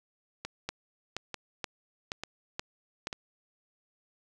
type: two click trains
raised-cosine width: 0.2 ms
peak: -19 / -16 dBFS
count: 4 / 6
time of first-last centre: 0.45-3.129 / 0.69-3.071 s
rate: 1.12 / 2.1 Hz
effects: none